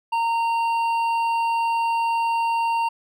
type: tone with hard clipping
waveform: sine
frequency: 922 Hz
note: A#5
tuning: 19 cents flat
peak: -21 dBFS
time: 0.12-2.89 s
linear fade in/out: 10 ms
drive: 7 dB
effects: none